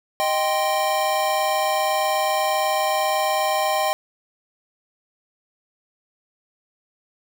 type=chord; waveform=square; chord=C minor; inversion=first; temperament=equal; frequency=622.3 / 784 / 1046.5 Hz; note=Eb5 / G5 / C6; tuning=0 / 0 / 0 cents; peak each=-24 / -23 / -27 dBFS; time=0.2-3.93 s; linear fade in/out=0 ms; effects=none